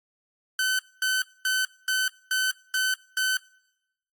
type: tone bursts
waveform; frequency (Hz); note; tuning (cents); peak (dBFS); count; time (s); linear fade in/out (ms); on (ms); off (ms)
sawtooth; 1522; F#6; +48; -19; 7; 0.59-3.37; 2; 200; 230
effects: noise-tail reverb RT60 0.9 s tail -25 dB re dry + AAC 64 kbps